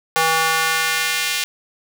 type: tone with high-pass filter sweep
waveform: square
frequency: 161.7 Hz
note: E3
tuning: 33 cents flat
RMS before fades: -19 dBFS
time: 0.16-1.44 s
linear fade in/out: 0 ms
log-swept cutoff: 820 to 2700 Hz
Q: 1.2
effects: none